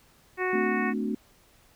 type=harmonic tone; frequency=368.5 Hz; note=F#4; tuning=7 cents flat; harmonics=1 / 2 / 3 / 4 / 5 / 6 / 7; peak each=-28 / -35 / -34 / -39 / -31 / -37 / -40 dBFS; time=0.37-0.94 s; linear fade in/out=50 ms
type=chord; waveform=sine; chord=D dominant seventh; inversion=second; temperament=equal with one note detuned; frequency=220 / 256.2 / 293.7 / 370 Hz; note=A3 / C4 / D4 / F#4; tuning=0 / -36 / 0 / 0 cents; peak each=-29 / -33 / -34 / -35 dBFS; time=0.53-1.15 s; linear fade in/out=5 ms
effects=pink hiss -60 dBFS RMS until 1.75 s